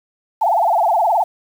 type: tone with vibrato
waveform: sine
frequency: 774 Hz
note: G5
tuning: 22 cents flat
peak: -12 dBFS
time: 0.41-1.24 s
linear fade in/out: 10 ms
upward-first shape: sine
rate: 19 Hz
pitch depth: 260 cents each way
effects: 7-bit